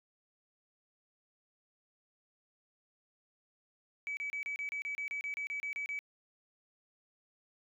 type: tone bursts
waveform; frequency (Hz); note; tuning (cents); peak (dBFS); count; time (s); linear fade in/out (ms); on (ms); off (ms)
sine; 2288; D7; -46; -34; 15; 4.07-5.99; 0; 100; 30
effects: tanh soft clip ceiling -31 dBFS